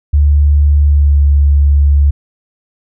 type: tone with pitch glide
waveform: sine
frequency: 72.8 to 71.47 Hz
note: D2 to D2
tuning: -15 to -47 cents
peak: -5 dBFS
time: 0.13-2.11 s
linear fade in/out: 10 ms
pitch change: -32 cents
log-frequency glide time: 0.85-1.21 s
effects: none